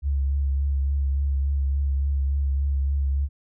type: tone with vibrato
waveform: sine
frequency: 69.3 Hz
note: C#2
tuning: in tune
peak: -20 dBFS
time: 0.02-3.29 s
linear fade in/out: 50 ms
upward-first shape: triangle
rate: 3.5 Hz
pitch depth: 34 cents each way
effects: none